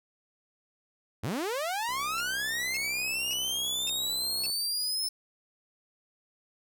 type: linear sweep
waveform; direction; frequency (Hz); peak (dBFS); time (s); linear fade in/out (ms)
sawtooth; up; 82.41 to 5274; -26; 1.23-5.09; 10
type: click train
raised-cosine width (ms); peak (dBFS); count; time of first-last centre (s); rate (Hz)
1; -34; 170; 1.89-4.498; 64.8
type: tone bursts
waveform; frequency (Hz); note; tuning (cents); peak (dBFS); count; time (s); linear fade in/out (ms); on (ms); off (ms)
25% pulse; 2637; E7; 0; -31; 5; 2.18-4.46; 0; 24; 540
effects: none

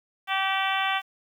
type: harmonic tone with a mistuned harmonic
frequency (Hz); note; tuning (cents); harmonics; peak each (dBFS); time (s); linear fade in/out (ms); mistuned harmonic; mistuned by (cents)
386.1; G4; -26; 2 / 3 / 4 / 5 / 6 / 7 / 8 / 9; -28 / -30 / -31 / -32 / -33 / -33 / -34 / -35; 0.27-1.02; 50; 8; -16
effects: 9-bit

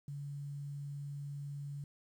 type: tone with quantisation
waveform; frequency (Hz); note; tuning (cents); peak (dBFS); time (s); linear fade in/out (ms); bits
sine; 142.7; D3; -49; -40; 0.08-1.84; 2; 11
effects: none

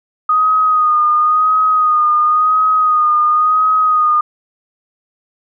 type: tone with vibrato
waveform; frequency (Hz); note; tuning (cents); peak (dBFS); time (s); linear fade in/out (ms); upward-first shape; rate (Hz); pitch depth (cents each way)
sine; 1241; D#6; -5; -9; 0.29-4.21; 5; sine; 0.95; 35
effects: none

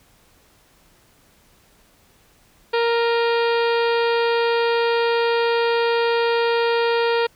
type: harmonic tone with a mistuned harmonic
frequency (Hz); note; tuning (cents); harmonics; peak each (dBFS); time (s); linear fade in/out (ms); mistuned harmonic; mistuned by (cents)
466.2; A#4; 0; 1 / 2 / 3 / 4 / 5 / 6 / 7 / 8 / 9 / 10; -18 / -24 / -28 / -30 / -32 / -34 / -35 / -36 / -37 / -38; 2.73-7.27; 10; 5; +60
effects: pink hiss -56 dBFS RMS until 7.35 s

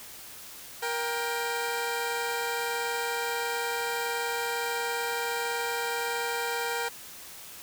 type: tone pair together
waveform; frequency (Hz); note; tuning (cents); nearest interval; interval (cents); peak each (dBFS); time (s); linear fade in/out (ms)
15% pulse; 470.3 / 791; A#4 / G5; +15 / +15; major sixth; 900; -24 / -27; 0.82-6.89; 10
effects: white hiss -45 dBFS RMS until 7.62 s

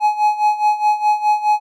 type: tone with tremolo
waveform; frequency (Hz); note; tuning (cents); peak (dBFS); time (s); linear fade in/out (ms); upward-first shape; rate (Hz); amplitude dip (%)
triangle; 843; G#5; +26; -8; 0-1.6; 50; sine; 4.8; 80
effects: none

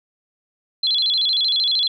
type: tone with vibrato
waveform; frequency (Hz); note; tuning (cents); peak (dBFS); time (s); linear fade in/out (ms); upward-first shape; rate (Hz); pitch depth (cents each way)
sine; 3729; A#7; 0; -16; 0.83-1.88; 5; square; 13; 170
effects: none

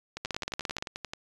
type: two click trains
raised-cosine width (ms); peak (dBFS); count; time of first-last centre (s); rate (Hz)
0.2; -19 / -14; 12 / 11; 0.17-1.135 / 0.25-0.825; 11.4 / 17.4
effects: resampled to 24000 Hz

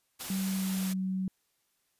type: noise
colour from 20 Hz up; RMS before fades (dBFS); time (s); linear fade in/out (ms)
white; -39; 0.19-0.94; 20
type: tone with pitch glide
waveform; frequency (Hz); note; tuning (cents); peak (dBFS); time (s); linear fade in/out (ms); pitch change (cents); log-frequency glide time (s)
sine; 191.3 to 188.34; G3 to F#3; -42 to +31; -29; 0.3-1.28; 2; -27; 0.47-0.89
effects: white hiss -75 dBFS RMS until 1.99 s + resampled to 32000 Hz

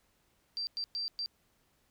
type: tone bursts at uneven times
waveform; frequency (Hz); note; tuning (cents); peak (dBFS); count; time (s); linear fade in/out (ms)
sine; 4699; D8; 0; -33; 4; 0.57-0.67 / 0.77-0.84 / 0.95-1.08 / 1.19-1.26; 0
effects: pink hiss -72 dBFS RMS until 1.9 s

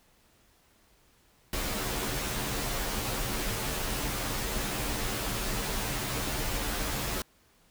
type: noise with comb filter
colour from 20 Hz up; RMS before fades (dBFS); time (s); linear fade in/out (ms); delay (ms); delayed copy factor
pink; -32; 1.53-7.22; 2; 12; -1
effects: pink hiss -64 dBFS RMS until 7.7 s

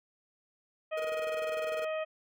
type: harmonic tone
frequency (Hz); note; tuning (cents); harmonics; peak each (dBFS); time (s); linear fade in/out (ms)
628; D#5; +16; 1 / 2 / 3 / 4 / 5; -32 / -42 / -45 / -44 / -51; 0.91-2.05; 20
type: tone with tremolo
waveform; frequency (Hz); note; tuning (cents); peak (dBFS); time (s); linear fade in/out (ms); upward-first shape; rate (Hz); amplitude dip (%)
square; 473.4; A#4; +27; -38; 0.97-1.85; 5; square; 20; 80
effects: none

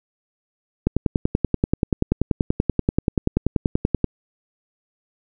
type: click train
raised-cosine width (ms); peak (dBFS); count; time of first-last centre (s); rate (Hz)
3; -4; 34; 0.87-4.043; 10.4
effects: none

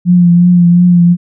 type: tone with vibrato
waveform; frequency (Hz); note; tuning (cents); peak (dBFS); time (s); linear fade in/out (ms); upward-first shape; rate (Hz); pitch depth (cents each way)
sine; 175.4; F3; +8; -3; 0.05-1.17; 50; triangle; 2.8; 35
effects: none

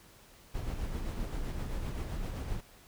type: noise with tremolo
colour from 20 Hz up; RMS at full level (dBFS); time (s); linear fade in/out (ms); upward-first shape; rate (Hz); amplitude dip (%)
brown; -34; 0.54-2.61; 10; sine; 7.7; 40
effects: pink hiss -58 dBFS RMS until 2.87 s

